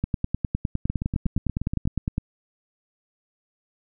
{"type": "two click trains", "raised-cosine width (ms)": 5, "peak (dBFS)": [-11, -14], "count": [22, 9], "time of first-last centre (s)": [[0.04, 2.181], [0.9, 1.855]], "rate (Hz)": [9.81, 8.38], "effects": []}